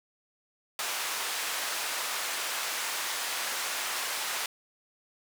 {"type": "band-pass noise", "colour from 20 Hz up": "pink", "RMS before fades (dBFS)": -33, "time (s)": [0.79, 4.46], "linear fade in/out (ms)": 2, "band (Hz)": [950, 14000], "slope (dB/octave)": 12, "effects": []}